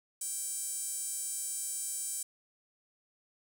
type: tone with high-pass filter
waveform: sawtooth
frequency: 784 Hz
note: G5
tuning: in tune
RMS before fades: -37 dBFS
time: 0.21-2.23 s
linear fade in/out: 5 ms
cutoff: 8300 Hz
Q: 4.6
effects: none

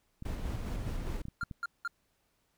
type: clicks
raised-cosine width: 5 ms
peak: -29 dBFS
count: 7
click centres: 0.224 / 0.554 / 0.741 / 1.254 / 1.284 / 1.432 / 1.512 s
type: noise with tremolo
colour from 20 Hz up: brown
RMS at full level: -35 dBFS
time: 0.25-1.22 s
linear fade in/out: 5 ms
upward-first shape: square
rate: 4.9 Hz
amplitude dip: 25%
type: tone bursts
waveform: triangle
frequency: 1396.9 Hz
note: F6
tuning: in tune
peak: -30 dBFS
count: 3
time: 1.41-1.877 s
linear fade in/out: 2 ms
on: 29 ms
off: 190 ms
effects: pink hiss -75 dBFS RMS until 2.57 s

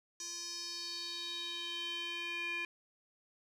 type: tone with band-pass filter sweep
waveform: square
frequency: 344.4 Hz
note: F4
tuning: 24 cents flat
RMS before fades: -41 dBFS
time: 0.2-2.65 s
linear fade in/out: 2 ms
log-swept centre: 6000 to 2300 Hz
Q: 5.2
effects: 12-bit

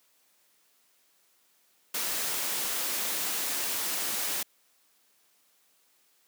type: noise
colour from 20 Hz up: white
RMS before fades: -31 dBFS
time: 1.94-4.43 s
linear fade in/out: 5 ms
effects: white hiss -67 dBFS RMS until 6.27 s + high-pass 200 Hz 12 dB/octave

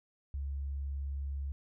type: tone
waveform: sine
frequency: 69.5 Hz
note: C#2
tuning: 5 cents sharp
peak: -34 dBFS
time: 0.34-1.52 s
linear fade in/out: 0 ms
effects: none

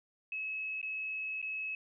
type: tone with dropouts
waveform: sine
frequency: 2578 Hz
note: E7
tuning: 39 cents flat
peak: -35 dBFS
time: 0.32-1.75 s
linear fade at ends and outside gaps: 2 ms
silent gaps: 0.815-0.828 / 1.417-1.426 s
effects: none

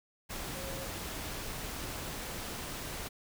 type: tone in noise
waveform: sine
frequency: 540 Hz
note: C#5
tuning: 45 cents flat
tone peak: -44 dBFS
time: 0.54-0.87 s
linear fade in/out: 20 ms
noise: pink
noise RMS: -40 dBFS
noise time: 0.29-3.09 s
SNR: -7 dB
effects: none

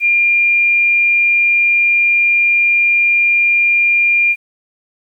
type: tone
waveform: sine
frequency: 2400 Hz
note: D7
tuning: 37 cents sharp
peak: -9 dBFS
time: 0-4.36 s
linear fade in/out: 50 ms
effects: 8-bit

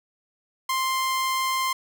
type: tone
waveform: sawtooth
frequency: 1049 Hz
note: C6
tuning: 4 cents sharp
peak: -19 dBFS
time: 0.69-1.73 s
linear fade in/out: 5 ms
effects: none

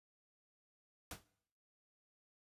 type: noise with exponential decay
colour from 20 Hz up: pink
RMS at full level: -41 dBFS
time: 1.11-1.24 s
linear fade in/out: 2 ms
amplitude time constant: 28 ms
effects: noise-tail reverb RT60 0.7 s tail -20 dB re dry + resampled to 32000 Hz

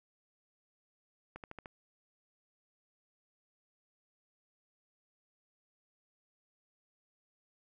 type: accelerating click train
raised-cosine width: 0.5 ms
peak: -30 dBFS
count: 5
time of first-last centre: 1.36-1.658 s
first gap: 78 ms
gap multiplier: 0.97
effects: none

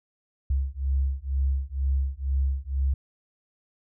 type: beating tone pair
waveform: sine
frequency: 66.7 / 68.8 Hz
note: C2 / C#2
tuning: +34 / -12 cents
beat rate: 2.1 Hz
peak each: -26 dBFS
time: 0.5-2.94 s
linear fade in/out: 5 ms
effects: none

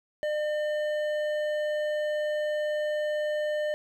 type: tone with hard clipping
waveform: sine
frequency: 603 Hz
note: D5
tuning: 46 cents sharp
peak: -28 dBFS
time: 0.23-3.74 s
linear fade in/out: 0 ms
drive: 9 dB
effects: none

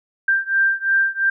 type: beating tone pair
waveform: sine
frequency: 1578 / 1580.9 Hz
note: G6 / G6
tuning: +11 / +14 cents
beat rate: 2.9 Hz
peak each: -18 / -19 dBFS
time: 0.28-1.3 s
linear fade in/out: 5 ms
effects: none

